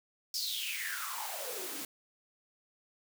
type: noise with high-pass filter sweep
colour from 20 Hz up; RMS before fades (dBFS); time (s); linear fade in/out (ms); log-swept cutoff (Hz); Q
white; -38; 0.34-1.85; 2; 5200 to 240; 8.8
effects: none